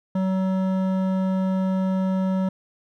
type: tone with hard clipping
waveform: sine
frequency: 188.7 Hz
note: F#3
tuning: 34 cents sharp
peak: -22 dBFS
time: 0.15-2.49 s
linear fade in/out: 5 ms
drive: 12 dB
effects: none